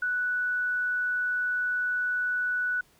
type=tone; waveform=sine; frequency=1480 Hz; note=F#6; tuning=in tune; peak=-25 dBFS; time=0.02-2.81 s; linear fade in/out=5 ms; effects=pink hiss -62 dBFS RMS until 2.99 s